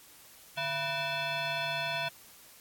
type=tone with frequency modulation; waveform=sine; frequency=975 Hz; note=B5; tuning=23 cents flat; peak=-30 dBFS; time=0.57-2.09 s; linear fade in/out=10 ms; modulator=825 Hz; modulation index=3.4; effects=white hiss -55 dBFS RMS until 2.6 s + AAC 64 kbps